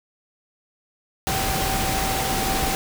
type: tone in noise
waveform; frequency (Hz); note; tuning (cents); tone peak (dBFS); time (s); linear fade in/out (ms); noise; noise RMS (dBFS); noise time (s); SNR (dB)
sine; 772; G5; -27; -27; 1.27-2.75; 0; pink; -24; 1.27-2.75; -6
effects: none